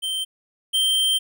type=tone pair in turn; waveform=square; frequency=3122 / 3139 Hz; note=G7 / G7; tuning=-8 / +2 cents; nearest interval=unison; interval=10 cents; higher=second; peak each=-24 / -18 dBFS; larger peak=second; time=0.02-0.25 / 0.73-1.19 s; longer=second; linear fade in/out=20 ms; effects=none